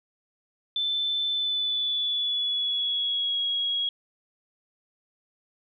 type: tone with pitch glide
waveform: sine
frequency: 3527 to 3310 Hz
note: A7 to G#7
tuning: +3 to -6 cents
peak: -24 dBFS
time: 0.76-3.89 s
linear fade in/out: 2 ms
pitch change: -109 cents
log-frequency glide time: 1.3-3.39 s
effects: none